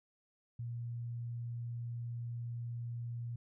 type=tone; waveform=sine; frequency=118.5 Hz; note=A#2; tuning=29 cents sharp; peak=-38 dBFS; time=0.59-3.36 s; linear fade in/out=5 ms; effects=none